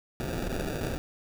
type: noise with sample-and-hold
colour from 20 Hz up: pink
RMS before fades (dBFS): -32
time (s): 0.2-0.98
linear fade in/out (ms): 0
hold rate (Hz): 1050
effects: none